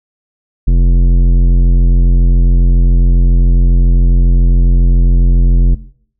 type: tone with tanh clipping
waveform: sine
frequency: 43.65 Hz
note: F1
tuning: in tune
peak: -7 dBFS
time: 0.67-5.75 s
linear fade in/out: 10 ms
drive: 13 dB
effects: noise-tail reverb RT60 0.6 s tail -18 dB re dry